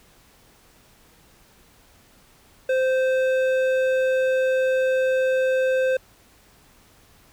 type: tone with hard clipping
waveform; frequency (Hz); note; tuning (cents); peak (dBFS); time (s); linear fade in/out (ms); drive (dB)
sine; 520; C5; -11; -20; 2.69-5.97; 5; 10
effects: pink hiss -55 dBFS RMS until 7.32 s